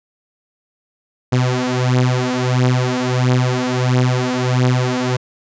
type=beating tone pair; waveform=sawtooth; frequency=125.3 / 126.8 Hz; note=B2 / B2; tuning=+25 / +46 cents; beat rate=1.5 Hz; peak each=-13 dBFS; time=1.32-5.17 s; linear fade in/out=10 ms; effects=resampled to 16000 Hz